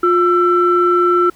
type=tone pair together; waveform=sine; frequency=354.1 / 1337 Hz; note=F4 / E6; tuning=+24 / +24 cents; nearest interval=octave + major seventh; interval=2300 cents; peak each=-12 dBFS; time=0.03-1.3 s; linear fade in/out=5 ms; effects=tanh soft clip ceiling -2 dBFS + pink hiss -49 dBFS RMS until 1.35 s